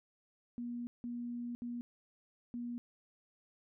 sine tone bursts at uneven times, 240 Hz, B3, 49 cents flat, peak -38 dBFS, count 4, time 0.58-0.87 / 1.04-1.55 / 1.62-1.81 / 2.54-2.78 s, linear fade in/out 0 ms, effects none

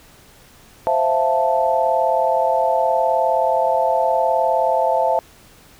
sine chord, F major seventh, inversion second, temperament equal, 523.3 / 659.3 / 698.5 / 880 Hz, C5 / E5 / F5 / A5, 0 / 0 / 0 / 0 cents, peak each -21 / -19 / -23 / -19 dBFS, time 0.87-5.19 s, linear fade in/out 0 ms, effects pink hiss -48 dBFS RMS until 5.79 s

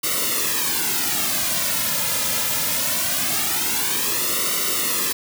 white noise with flanger, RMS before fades -22 dBFS, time 0.03-5.13 s, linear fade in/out 10 ms, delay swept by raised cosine 1.2 to 2.7 ms, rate 0.22 Hz, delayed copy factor -0.8, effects none

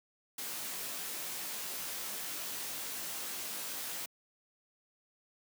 white noise with comb filter, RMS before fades -40 dBFS, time 0.38-4.06 s, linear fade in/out 5 ms, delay 19 ms, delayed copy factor +0.6, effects high-pass 150 Hz 12 dB/octave

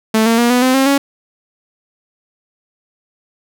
sawtooth tone with pitch steps, 220 / 228.8 / 238 / 247.5 / 257.4 / 267.7 / 278.5 Hz, A3 / A#3 / A#3 / B3 / C4 / C4 / C#4, 0 / -32 / +36 / +4 / -28 / +40 / +8 cents, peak -6 dBFS, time 0.14-0.98 s, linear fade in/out 5 ms, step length 120 ms, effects none

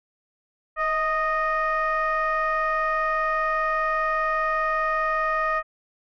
sine tone with frequency modulation, 1244.5 Hz, D#6, in tune, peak -20 dBFS, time 0.76-5.63 s, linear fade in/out 50 ms, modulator 611 Hz, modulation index 1, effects tanh soft clip ceiling -16 dBFS

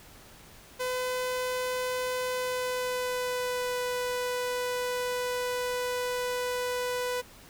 sawtooth tone with pitch glide, 505 to 495.8 Hz, B4 to B4, +39 to +7 cents, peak -25 dBFS, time 0.79-7.22 s, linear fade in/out 20 ms, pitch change -32 cents, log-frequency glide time 2.32-3.8 s, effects pink hiss -52 dBFS RMS until 7.49 s

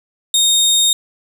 25% pulse tone, 3700 Hz, A#7, 14 cents flat, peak -7 dBFS, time 0.34-0.93 s, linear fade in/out 2 ms, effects none

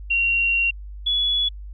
sine tone pair in turn, 2752 / 3400 Hz, F7 / G#7, -26 / +40 cents, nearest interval major third, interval 366 cents, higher second, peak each -17 / -18 dBFS, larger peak first, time 0.1-0.71 / 1.06-1.49 s, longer first, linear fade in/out 10 ms, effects added 50 Hz sine -33 dBFS peak until 1.73 s

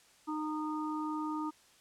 harmonic tone, 307.5 Hz, D#4, 20 cents flat, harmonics 1 / 3 / 4, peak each -35 / -40 / -41 dBFS, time 0.27-1.51 s, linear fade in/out 20 ms, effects white hiss -63 dBFS RMS until 1.8 s + low-pass 9000 Hz 12 dB/octave

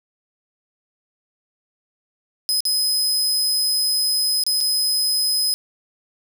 sawtooth tone with dropouts, 5050 Hz, D#8, 25 cents sharp, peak -15 dBFS, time 2.49-5.54 s, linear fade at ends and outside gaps 0 ms, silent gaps 2.605-2.653 / 4.437-4.465 / 4.605-4.61 s, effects 8-bit

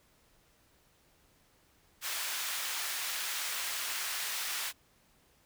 pink high-pass noise, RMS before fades -36 dBFS, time 2.01-4.73 s, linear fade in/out 50 ms, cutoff 1500 Hz, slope 12 dB/octave, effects pink hiss -67 dBFS RMS until 5.45 s

